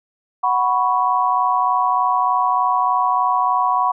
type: chord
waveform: sine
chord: F# suspended fourth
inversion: none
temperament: just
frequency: 740 / 986.7 / 1110 Hz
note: F#5 / B5 / C#6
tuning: 0 / -2 / +2 cents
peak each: -20 / -18 / -19 dBFS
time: 0.43-3.92 s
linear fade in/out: 10 ms
effects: none